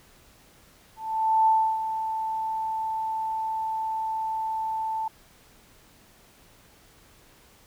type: tone with ADSR envelope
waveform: sine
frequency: 883 Hz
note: A5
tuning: 6 cents sharp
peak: -16 dBFS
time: 0.96-5.08 s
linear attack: 510 ms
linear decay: 310 ms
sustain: -10 dB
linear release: 4 ms
effects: pink hiss -56 dBFS RMS until 7.66 s